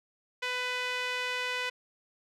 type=tone with band-pass filter; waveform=sawtooth; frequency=498.8 Hz; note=B4; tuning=17 cents sharp; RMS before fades=-33 dBFS; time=0.42-1.7 s; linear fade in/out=10 ms; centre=2400 Hz; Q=1.5; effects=none